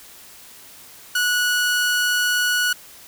sawtooth tone, 1467 Hz, F#6, 15 cents flat, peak -14 dBFS, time 1.15-2.73 s, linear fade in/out 5 ms, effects white hiss -44 dBFS RMS until 3.07 s

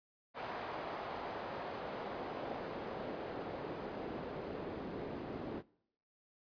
pink noise with band-pass filter sweep, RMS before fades -43 dBFS, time 0.34-5.63 s, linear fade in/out 50 ms, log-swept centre 820 to 330 Hz, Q 1.1, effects noise-tail reverb RT60 0.7 s tail -23 dB re dry + resampled to 11025 Hz

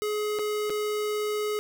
square tone with dropouts, 421.6 Hz, G#4, 26 cents sharp, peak -27 dBFS, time 0.02-1.59 s, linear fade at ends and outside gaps 0 ms, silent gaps 0.388-0.393 / 0.697-0.703 s, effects none

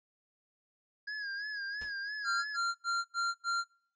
square tone with vibrato, 1651 Hz, G#6, 11 cents flat, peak -37 dBFS, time 1.07-2.57 s, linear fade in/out 10 ms, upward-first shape sine, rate 3 Hz, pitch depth 66 cents each way
pink noise with exponential decay, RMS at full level -45 dBFS, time 1.81-1.97 s, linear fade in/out 5 ms, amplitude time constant 34 ms
square tone bursts, 1382 Hz, F6, 19 cents flat, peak -30 dBFS, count 5, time 2.24-3.646 s, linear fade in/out 50 ms, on 210 ms, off 89 ms
effects noise-tail reverb RT60 0.5 s tail -24 dB re dry + resampled to 16000 Hz

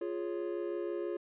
triangle chord, Db major, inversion first, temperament equal, 349.2 / 415.3 / 554.4 Hz, F4 / Ab4 / Db5, 0 / 0 / 0 cents, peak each -34 / -37 / -40 dBFS, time 0.01-1.17 s, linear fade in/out 5 ms, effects resampled to 8000 Hz

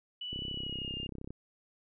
sine tone with pitch glide, 2960 to 2812 Hz, F#7 to F7, 0 to +11 cents, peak -37 dBFS, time 0.21-1.07 s, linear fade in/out 5 ms, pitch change -89 cents, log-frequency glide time 0.5-0.96 s
click train, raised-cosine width 3 ms, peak -29 dBFS, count 33, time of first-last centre 0.33-1.306 s, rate 32.8 Hz
effects none

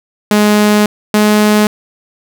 sawtooth tone pair in turn, 209.4 / 211 Hz, G#3 / G#3, +15 / +28 cents, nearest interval unison, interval 13 cents, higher second, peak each -3 dBFS, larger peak neither, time 0.31-0.86 / 1.14-1.67 s, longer first, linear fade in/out 2 ms, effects none

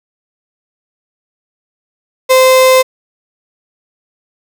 35% pulse tone, 518 Hz, C5, 17 cents flat, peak -3 dBFS, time 2.29-2.83 s, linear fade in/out 20 ms, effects none

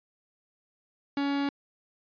45% pulse tone, 281.4 Hz, C#4, 26 cents sharp, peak -26 dBFS, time 1.17-1.49 s, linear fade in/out 2 ms, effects resampled to 11025 Hz

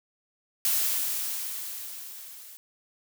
blue noise with level ramp, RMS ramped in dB -24 to -47 dBFS, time 0.65-2.57 s, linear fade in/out 0 ms, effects none

